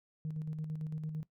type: tone with tremolo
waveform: sine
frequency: 155.5 Hz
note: D#3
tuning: 1 cent flat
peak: -33 dBFS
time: 0.25-1.23 s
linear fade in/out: 0 ms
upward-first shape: square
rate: 8.9 Hz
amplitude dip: 45%
effects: noise-tail reverb RT60 0.1 s tail -19 dB re dry + tanh soft clip ceiling -31 dBFS